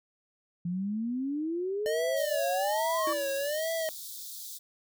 sine exponential sweep, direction up, 170 to 1154 Hz, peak -29 dBFS, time 0.65-3.13 s, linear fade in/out 5 ms
square tone with vibrato, 601 Hz, D5, 40 cents sharp, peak -30 dBFS, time 1.86-3.89 s, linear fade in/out 0 ms, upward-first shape sine, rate 1.2 Hz, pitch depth 160 cents each way
white high-pass noise, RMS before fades -42 dBFS, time 2.16-4.59 s, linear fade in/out 20 ms, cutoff 3400 Hz, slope 96 dB/octave
square tone with exponential decay, 329.6 Hz, E4, in tune, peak -33 dBFS, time 3.07-3.58 s, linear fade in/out 2 ms, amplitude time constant 110 ms
effects none

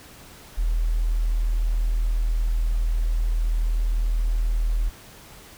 sine tone, 40.21 Hz, E1, 42 cents flat, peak -19 dBFS, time 0.57-4.9 s, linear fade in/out 20 ms, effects pink hiss -46 dBFS RMS until 5.57 s

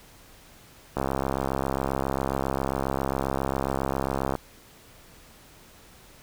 click train, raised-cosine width 1 ms, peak -12 dBFS, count 229, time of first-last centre 0.97-4.353 s, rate 67.4 Hz, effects pink hiss -52 dBFS RMS until 6.22 s

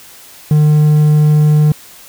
triangle tone, 151.1 Hz, D3, 50 cents sharp, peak -4 dBFS, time 0.51-1.72 s, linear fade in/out 2 ms, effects white hiss -38 dBFS RMS until 2.08 s

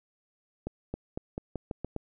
accelerating click train, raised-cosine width 2 ms, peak -20 dBFS, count 8, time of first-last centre 0.67-1.963 s, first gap 270 ms, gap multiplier 0.87, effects none

